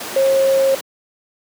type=tone in noise; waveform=sine; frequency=539 Hz; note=C#5; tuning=49 cents flat; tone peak=-11 dBFS; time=0.16-0.75 s; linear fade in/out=5 ms; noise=pink; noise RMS=-27 dBFS; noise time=0-0.81 s; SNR=+13 dB; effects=high-pass 300 Hz 12 dB/octave